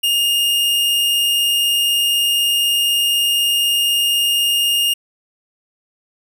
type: tone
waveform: 45% pulse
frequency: 2836 Hz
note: F7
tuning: 26 cents sharp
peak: -14 dBFS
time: 0.03-4.94 s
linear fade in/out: 10 ms
effects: none